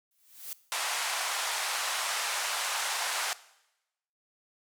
blue noise with exponential growth, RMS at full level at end -36 dBFS, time 0.11-0.53 s, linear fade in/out 2 ms, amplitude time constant 90 ms
pink band-pass noise, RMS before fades -32 dBFS, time 0.72-3.33 s, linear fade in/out 0 ms, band 750 to 11000 Hz, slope 24 dB/octave
effects noise-tail reverb RT60 0.9 s tail -18 dB re dry

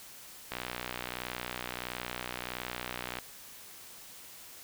click train, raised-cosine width 0.3 ms, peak -19 dBFS, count 165, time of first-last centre 0.52-3.187 s, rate 61.5 Hz, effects white hiss -50 dBFS RMS until 4.63 s

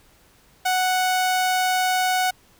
sawtooth tone, 740 Hz, F#5, in tune, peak -15 dBFS, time 0.65-2.31 s, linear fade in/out 10 ms, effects pink hiss -56 dBFS RMS until 2.59 s

